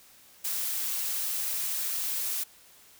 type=noise; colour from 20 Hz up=blue; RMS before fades=-31 dBFS; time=0.44-2.44 s; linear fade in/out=10 ms; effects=white hiss -56 dBFS RMS until 2.99 s